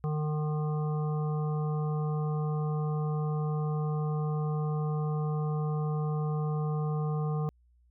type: harmonic tone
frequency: 151.9 Hz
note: D#3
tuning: 41 cents flat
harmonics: 1 / 3 / 5 / 7 / 8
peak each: -28 / -38 / -42 / -45 / -46 dBFS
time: 0.04-7.49 s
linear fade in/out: 0 ms
effects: added 60 Hz sine -61 dBFS peak until 7.9 s